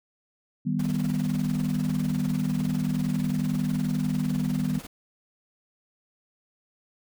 sine chord, Eb augmented, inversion none, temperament equal, 155.56 / 196 / 246.9 Hz, Eb3 / G3 / B3, 0 / 0 / 0 cents, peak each -28 dBFS, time 0.65-4.8 s, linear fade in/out 20 ms
pink noise with tremolo, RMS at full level -39 dBFS, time 0.79-4.87 s, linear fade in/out 5 ms, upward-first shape triangle, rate 20 Hz, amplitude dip 80%
effects none

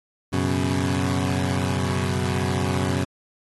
20% pulse chord, F# suspended fourth, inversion none, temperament equal, 92.5 / 123.47 / 138.59 Hz, F#2 / B2 / C#3, 0 / 0 / 0 cents, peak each -19 / -22 / -22 dBFS, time 0.32-3.05 s, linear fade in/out 20 ms, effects AAC 32 kbps

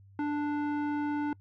square tone with low-pass filter, 294.1 Hz, D4, 3 cents sharp, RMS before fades -31 dBFS, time 0.19-1.33 s, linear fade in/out 2 ms, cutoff 1400 Hz, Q 1.1, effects noise-tail reverb RT60 0.1 s tail -26 dB re dry + added 98 Hz sine -53 dBFS peak until 1.4 s

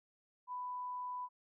sine tone, 994 Hz, B5, 11 cents sharp, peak -39 dBFS, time 0.47-1.29 s, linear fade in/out 50 ms, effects none

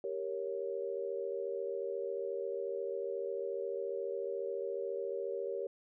sine chord, G diminished, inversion none, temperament equal, 392 / 466.2 / 554.4 Hz, G4 / Bb4 / Db5, 0 / 0 / 0 cents, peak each -39 / -39 / -40 dBFS, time 0.04-5.67 s, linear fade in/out 2 ms, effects none

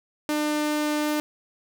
sawtooth tone, 300.2 Hz, D4, 38 cents sharp, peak -19 dBFS, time 0.29-1.2 s, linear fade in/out 0 ms, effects none

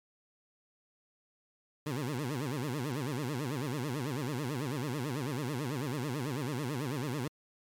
20% pulse tone with vibrato, 135.8 Hz, C#3, 35 cents flat, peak -28 dBFS, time 1.86-7.28 s, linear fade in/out 5 ms, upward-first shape sine, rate 9.1 Hz, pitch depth 240 cents each way, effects MP3 96 kbps

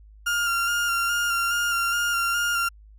35% pulse tone with vibrato, 1398 Hz, F6, 1 cent sharp, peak -20 dBFS, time 0.26-2.69 s, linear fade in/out 10 ms, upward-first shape square, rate 2.4 Hz, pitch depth 19 cents each way, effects added 52 Hz sine -46 dBFS peak until 2.98 s

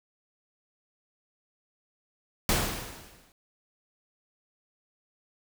pink noise with exponential decay, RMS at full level -23 dBFS, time 2.49-3.32 s, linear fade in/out 1 ms, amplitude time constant 180 ms, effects none

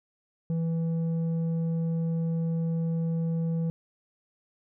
square tone with low-pass filter, 164.7 Hz, E3, 1 cent flat, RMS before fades -28 dBFS, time 0.5-3.7 s, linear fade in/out 0 ms, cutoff 330 Hz, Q 3, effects none

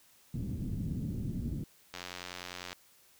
white low-pass noise, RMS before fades -36 dBFS, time 0.34-1.64 s, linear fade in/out 2 ms, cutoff 230 Hz, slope 24 dB/octave
click train, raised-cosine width 0.2 ms, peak -23 dBFS, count 72, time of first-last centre 1.94-2.73 s, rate 89.9 Hz
effects white hiss -63 dBFS RMS until 3.19 s

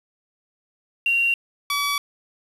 sine / 15% pulse tone pair in turn, 2759 / 1142.7 Hz, F7 / D6, -22 / -48 cents, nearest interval octave + minor third, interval 1526 cents, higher first, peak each -17 / -15 dBFS, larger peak second, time 1.06-1.34 / 1.7-1.98 s, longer neither, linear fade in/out 2 ms, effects resampled to 32000 Hz + 7-bit

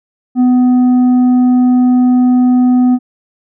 sine tone with tanh clipping, 250 Hz, B3, 21 cents sharp, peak -7 dBFS, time 0.35-2.99 s, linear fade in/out 50 ms, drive 5 dB, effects none

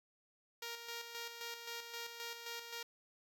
5% pulse tone with tremolo, 467.7 Hz, A#4, 6 cents sharp, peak -31 dBFS, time 0.62-2.83 s, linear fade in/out 5 ms, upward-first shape square, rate 3.8 Hz, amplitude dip 50%, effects none

